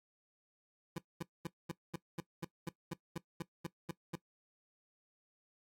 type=tone bursts; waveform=25% pulse; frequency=168 Hz; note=E3; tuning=33 cents sharp; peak=-34 dBFS; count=14; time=0.96-4.156 s; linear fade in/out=5 ms; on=24 ms; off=220 ms; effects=noise-tail reverb RT60 0.1 s tail -18 dB re dry + AAC 48 kbps